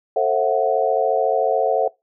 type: chord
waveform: sine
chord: F# half-diminished seventh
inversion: first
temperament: just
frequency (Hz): 444 / 532.8 / 666 / 740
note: A4 / C5 / E5 / F#5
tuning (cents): +16 / +31 / +18 / 0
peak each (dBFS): -21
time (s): 0.16-1.88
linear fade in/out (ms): 5
effects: noise-tail reverb RT60 0.2 s tail -22 dB re dry